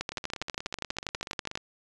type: two click trains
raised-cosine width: 0.2 ms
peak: -20 / -13 dBFS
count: 25 / 20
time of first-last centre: 0.12-1.575 / 0.01-1.555 s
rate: 16.5 / 12.3 Hz
effects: resampled to 22050 Hz